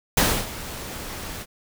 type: noise with ADSR envelope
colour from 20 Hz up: pink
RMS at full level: -17 dBFS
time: 0.17-1.46 s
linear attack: 4 ms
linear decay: 280 ms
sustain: -17 dB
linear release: 48 ms
effects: none